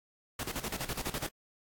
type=noise with tremolo; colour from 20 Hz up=pink; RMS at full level=-35 dBFS; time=0.39-1.29 s; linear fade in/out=5 ms; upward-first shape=square; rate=12 Hz; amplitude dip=75%; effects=AAC 64 kbps